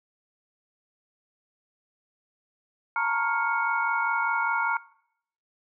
sine tone cluster, 894 / 939 / 1101 / 1403 / 2214 Hz, A5 / A#5 / C#6 / F6 / C#7, +27 / +12 / -12 / +8 / -3 cents, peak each -32 / -28 / -34 / -27 / -33 dBFS, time 2.96-4.77 s, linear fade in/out 2 ms, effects noise-tail reverb RT60 0.7 s tail -21 dB re dry

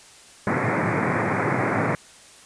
pink band-pass noise, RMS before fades -23 dBFS, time 0.47-1.95 s, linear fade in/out 0 ms, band 100 to 2300 Hz, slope 96 dB/octave, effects white hiss -48 dBFS RMS until 2.45 s + resampled to 22050 Hz

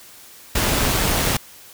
pink noise with amplitude modulation, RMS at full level -18 dBFS, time 0.55-1.37 s, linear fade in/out 5 ms, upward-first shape sine, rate 177 Hz, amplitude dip 30%, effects white hiss -44 dBFS RMS until 1.73 s

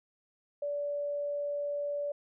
sine tone, 578 Hz, D5, 28 cents flat, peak -31 dBFS, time 0.62-2.12 s, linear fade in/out 5 ms, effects none

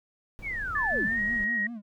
brown noise, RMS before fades -42 dBFS, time 0.39-1.44 s, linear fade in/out 0 ms
sine linear sweep, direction down, 2349 to 55 Hz, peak -30 dBFS, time 0.42-1.1 s, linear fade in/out 50 ms
sine tone with pitch glide, 1742 to 1888.7 Hz, A6 to A#6, -18 to +22 cents, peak -25 dBFS, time 0.75-1.67 s, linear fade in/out 5 ms, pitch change +140 cents, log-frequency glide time 1.04-1.2 s
triangle tone with vibrato, 220 Hz, A3, in tune, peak -33 dBFS, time 0.9-1.82 s, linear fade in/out 50 ms, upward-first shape sine, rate 5.2 Hz, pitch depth 150 cents each way
effects none

